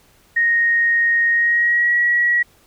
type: tone with pitch glide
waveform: sine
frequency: 1864.7 to 1919.3 Hz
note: A#6 to B6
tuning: 0 to -50 cents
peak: -13 dBFS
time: 0.36-2.43 s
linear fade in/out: 10 ms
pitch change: +50 cents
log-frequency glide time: 1.31-1.95 s
effects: pink hiss -54 dBFS RMS until 2.66 s